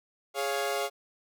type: chord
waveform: sawtooth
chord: Db major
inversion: second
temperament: equal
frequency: 415.3 / 554.4 / 698.5 Hz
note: Ab4 / Db5 / F5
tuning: 0 / 0 / 0 cents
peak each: -29 dBFS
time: 0.34-0.9 s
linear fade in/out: 50 ms
effects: none